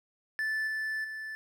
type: tone with level steps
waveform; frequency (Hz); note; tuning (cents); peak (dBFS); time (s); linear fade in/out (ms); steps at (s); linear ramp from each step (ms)
triangle; 1753; A6; -7; -27 / -29 / -35; 0.39-1.35; 0; 0.67 / 1.04; 5
effects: none